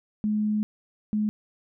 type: tone pair in turn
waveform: sine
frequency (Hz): 212 / 212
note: G#3 / G#3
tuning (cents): +36 / +36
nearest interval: unison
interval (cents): 0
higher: neither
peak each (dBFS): -22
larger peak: neither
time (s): 0.24-0.63 / 1.13-1.29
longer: first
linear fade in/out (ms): 0
effects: none